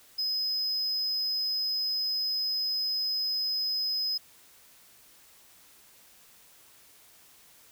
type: tone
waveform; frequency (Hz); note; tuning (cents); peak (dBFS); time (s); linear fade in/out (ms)
triangle; 5060; D#8; +28; -26; 0.18-4.18; 10
effects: white hiss -57 dBFS RMS until 7.71 s